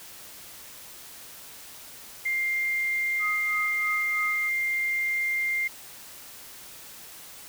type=tone; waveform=sine; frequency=2100 Hz; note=C7; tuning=6 cents sharp; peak=-24 dBFS; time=2.25-5.68 s; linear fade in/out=10 ms
type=tone with tremolo; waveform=sine; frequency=1253 Hz; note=D#6; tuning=12 cents sharp; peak=-29 dBFS; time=3.19-4.5 s; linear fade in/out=50 ms; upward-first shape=sine; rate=3.1 Hz; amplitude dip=75%
effects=white hiss -45 dBFS RMS until 7.48 s